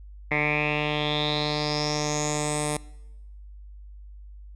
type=tone with low-pass filter sweep; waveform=10% pulse; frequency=149.5 Hz; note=D3; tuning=31 cents sharp; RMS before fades=-26 dBFS; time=0.31-2.77 s; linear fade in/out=5 ms; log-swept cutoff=2100 to 9400 Hz; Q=7.5; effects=noise-tail reverb RT60 0.9 s tail -22 dB re dry + added 50 Hz sine -41 dBFS peak until 4.55 s